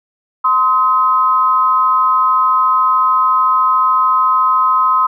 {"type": "tone pair together", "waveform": "sine", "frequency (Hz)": [1037.3, 1271], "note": ["C6", "D#6"], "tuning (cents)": [-15, 36], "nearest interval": "major third", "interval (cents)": 351, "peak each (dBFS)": -12, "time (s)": [0.44, 5.07], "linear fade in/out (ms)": 10, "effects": []}